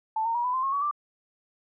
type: tone with pitch steps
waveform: sine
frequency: 880 / 917.4 / 956.3 / 996.9 / 1039.3 / 1083.4 / 1129.4 / 1177.4 Hz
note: A5 / A#5 / A#5 / B5 / C6 / C#6 / C#6 / D6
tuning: 0 / -28 / +44 / +16 / -12 / -40 / +32 / +4 cents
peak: -24 dBFS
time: 0.16-0.912 s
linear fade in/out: 5 ms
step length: 94 ms
effects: none